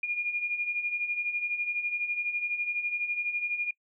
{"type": "beating tone pair", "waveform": "sine", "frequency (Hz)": [2416, 2428], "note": ["D7", "D#7"], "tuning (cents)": [48, -43], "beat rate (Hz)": 12, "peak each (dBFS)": [-35, -29], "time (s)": [0.03, 3.71], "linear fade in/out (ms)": 5, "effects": ["noise-tail reverb RT60 0.1 s tail -23 dB re dry"]}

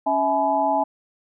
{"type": "tone cluster", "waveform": "sine", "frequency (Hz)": [277.2, 652, 849, 995], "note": ["C#4", "E5", "G#5", "B5"], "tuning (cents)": [0, -19, 38, 13], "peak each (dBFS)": [-27, -23, -20, -29], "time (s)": [0.06, 0.84], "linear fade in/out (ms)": 10, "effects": []}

